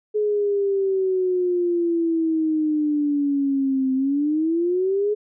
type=exponential two-way sweep; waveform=sine; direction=down then up; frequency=425 to 260.6 to 425 Hz; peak=-18 dBFS; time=0.14-5.15 s; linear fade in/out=20 ms; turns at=3.94 s; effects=none